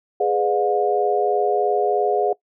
sine chord, G# diminished seventh, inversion none, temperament just, 415.3 / 498.4 / 598 / 717.6 Hz, G#4 / B4 / D5 / F5, 0 / +16 / +31 / +47 cents, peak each -20 / -25 / -26 / -21 dBFS, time 0.2-2.33 s, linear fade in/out 5 ms, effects noise-tail reverb RT60 0.1 s tail -21 dB re dry

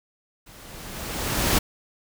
pink noise with level ramp, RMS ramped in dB -48 to -19 dBFS, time 0.46-1.59 s, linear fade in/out 10 ms, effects none

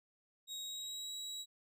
30% pulse tone with pitch glide, 3788 to 3877 Hz, A#7 to B7, +27 to -33 cents, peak -39 dBFS, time 0.47-1.46 s, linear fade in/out 50 ms, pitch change +40 cents, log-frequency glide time 0.64-1.13 s, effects none

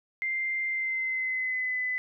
sine tone with pitch glide, 2093 to 2008 Hz, C7 to B6, 0 to +28 cents, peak -27 dBFS, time 0.22-1.98 s, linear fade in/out 0 ms, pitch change -72 cents, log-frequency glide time 0.67-1.79 s, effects none

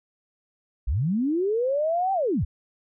sine linear two-way sweep, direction up then down, 46.18 to 788 to 46.18 Hz, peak -21 dBFS, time 0.87-2.45 s, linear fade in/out 10 ms, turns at 2.13 s, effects none

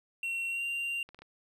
triangle tone with pitch glide, 2729 to 2773 Hz, F7 to F7, -41 to -13 cents, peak -30 dBFS, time 0.23-1.03 s, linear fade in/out 2 ms, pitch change +28 cents, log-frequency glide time 0.49-0.63 s
clicks, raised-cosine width 0.3 ms, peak -34 dBFS, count 4, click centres 1.09 / 1.146 / 1.19 / 1.22 s
effects none

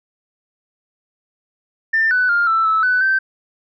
sine tone with pitch steps, 1792 / 1495 / 1404 / 1328 / 1307 / 1499 / 1553 Hz, A6 / F#6 / F6 / E6 / E6 / F#6 / G6, +31 / +17 / +9 / +12 / -15 / +22 / -17 cents, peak -12 dBFS, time 1.93-3.19 s, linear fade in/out 10 ms, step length 180 ms, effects tanh soft clip ceiling -8 dBFS

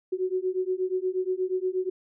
sine beating tone pair, 366.8 / 375.2 Hz, F#4 / F#4, -15 / +24 cents, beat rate 8.4 Hz, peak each -28 dBFS, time 0.12-1.9 s, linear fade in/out 10 ms, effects none

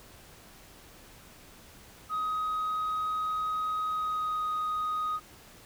sine tone with pitch glide, 1259 to 1247.4 Hz, D#6 to D#6, +20 to +4 cents, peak -26 dBFS, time 2.09-5.2 s, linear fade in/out 50 ms, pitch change -16 cents, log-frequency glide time 3.87-4.51 s, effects tanh soft clip ceiling -27 dBFS + pink hiss -53 dBFS RMS until 5.65 s

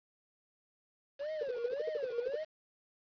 triangle tone with vibrato, 544 Hz, C#5, 33 cents flat, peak -34 dBFS, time 1.19-2.45 s, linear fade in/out 20 ms, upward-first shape sine, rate 1.8 Hz, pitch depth 250 cents each way
sine tone bursts, 476.7 Hz, A#4, 39 cents sharp, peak -31 dBFS, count 13, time 1.41-2.355 s, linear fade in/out 5 ms, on 21 ms, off 56 ms
effects resampled to 11025 Hz + 9-bit

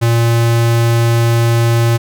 square tone, 116.54 Hz, A#2, in tune, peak -10 dBFS, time 0.01-1.98 s, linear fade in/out 20 ms, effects none

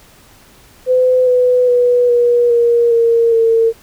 sine tone with pitch steps, 508 / 498.7 / 489.6 / 480.6 / 471.8 / 463.2 / 454.7 Hz, B4 / B4 / B4 / B4 / A#4 / A#4 / A#4, +49 / +17 / -15 / -47 / +21 / -11 / -43 cents, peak -8 dBFS, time 0.86-3.73 s, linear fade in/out 50 ms, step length 410 ms, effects pink hiss -45 dBFS RMS until 3.82 s

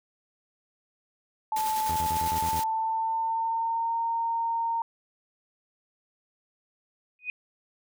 sine tone with pitch glide, 872 to 920.1 Hz, A5 to A#5, -16 to -23 cents, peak -25 dBFS, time 1.52-4.82 s, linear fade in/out 2 ms, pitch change +93 cents, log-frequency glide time 2.11-3.94 s
white noise with tremolo, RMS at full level -35 dBFS, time 1.56-2.64 s, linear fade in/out 5 ms, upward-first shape square, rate 10 Hz, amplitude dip 35%
sawtooth tone bursts, 83 Hz, E2, 12 cents sharp, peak -29 dBFS, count 7, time 1.89-2.598 s, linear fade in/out 5 ms, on 72 ms, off 34 ms
sine tone with exponential growth, 2489 Hz, D#7, in tune, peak -25 dBFS, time 7.19-7.3 s, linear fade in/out 1 ms, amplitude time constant 23 ms
effects none

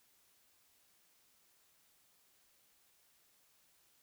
silence, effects white hiss -71 dBFS RMS until 4.02 s

